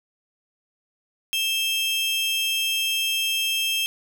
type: tone pair together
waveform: 40% pulse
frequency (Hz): 2637 / 3203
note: E7 / G7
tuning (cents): 0 / +37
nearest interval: minor third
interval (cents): 337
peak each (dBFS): -25 / -23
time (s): 1.33-3.86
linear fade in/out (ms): 0
effects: none